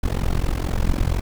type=noise with amplitude modulation; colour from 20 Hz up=brown; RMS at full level=-17 dBFS; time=0.03-1.21 s; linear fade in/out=10 ms; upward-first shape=sine; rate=44.2 Hz; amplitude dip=95%; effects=none